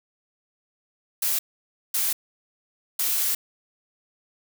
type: noise bursts at uneven times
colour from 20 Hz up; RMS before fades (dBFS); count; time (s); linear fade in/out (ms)
blue; -24; 3; 1.22-1.39 / 1.94-2.13 / 2.99-3.35; 5
effects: none